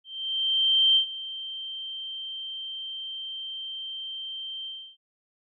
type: tone with ADSR envelope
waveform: sine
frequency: 3136 Hz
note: G7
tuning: in tune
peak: -16 dBFS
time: 0.04-4.97 s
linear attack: 920 ms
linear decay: 94 ms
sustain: -17 dB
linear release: 310 ms
effects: none